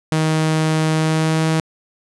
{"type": "tone with pitch glide", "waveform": "sawtooth", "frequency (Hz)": [157.5, 159.7], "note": ["D#3", "D#3"], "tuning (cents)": [21, 45], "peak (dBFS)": -11, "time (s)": [0.12, 1.6], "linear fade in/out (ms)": 0, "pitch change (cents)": 24, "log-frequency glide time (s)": [0.92, 1.47], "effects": ["resampled to 24000 Hz"]}